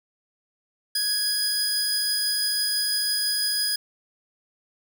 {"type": "tone pair together", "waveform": "sawtooth", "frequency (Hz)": [1656, 4962], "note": ["G#6", "D#8"], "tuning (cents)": [-5, -6], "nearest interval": "octave + perfect fifth", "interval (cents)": 1899, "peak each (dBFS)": [-29, -20], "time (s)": [0.95, 3.76], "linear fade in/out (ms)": 5, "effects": []}